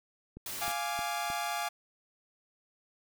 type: click train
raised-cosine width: 3 ms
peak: -32 dBFS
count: 4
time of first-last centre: 0.37-1.302 s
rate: 3.22 Hz
type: noise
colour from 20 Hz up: white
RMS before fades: -39 dBFS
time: 0.46-0.72 s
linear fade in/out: 2 ms
type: chord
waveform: sawtooth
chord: D diminished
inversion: first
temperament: equal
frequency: 698.5 / 830.6 / 1174.7 Hz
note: F5 / Ab5 / D6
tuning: 0 / 0 / 0 cents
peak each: -32 / -32 / -35 dBFS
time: 0.61-1.69 s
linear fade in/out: 10 ms
effects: none